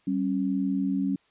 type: tone pair together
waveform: sine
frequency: 193.17 / 273.9 Hz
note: G3 / C#4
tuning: -25 / -21 cents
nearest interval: tritone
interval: 604 cents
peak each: -27 / -26 dBFS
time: 0.07-1.16 s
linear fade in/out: 5 ms
effects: white hiss -65 dBFS RMS until 1.3 s + resampled to 8000 Hz